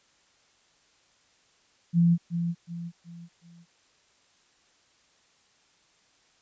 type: tone with echo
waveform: sine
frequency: 170.3 Hz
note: F3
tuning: 43 cents flat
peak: -17 dBFS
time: 1.93-2.18 s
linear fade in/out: 50 ms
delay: 370 ms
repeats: 4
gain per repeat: -8 dB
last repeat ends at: 3.66 s
effects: white hiss -64 dBFS RMS until 6.41 s + resampled to 16000 Hz